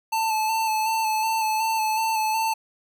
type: tone with vibrato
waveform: square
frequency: 880 Hz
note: A5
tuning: in tune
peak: -22 dBFS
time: 0.12-2.54 s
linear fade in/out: 10 ms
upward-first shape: square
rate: 2.7 Hz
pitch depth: 22 cents each way
effects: none